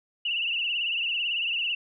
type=tone with vibrato; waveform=sine; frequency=2794 Hz; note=F7; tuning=in tune; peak=-25 dBFS; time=0.25-1.75 s; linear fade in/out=5 ms; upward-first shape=triangle; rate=18 Hz; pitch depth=110 cents each way; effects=none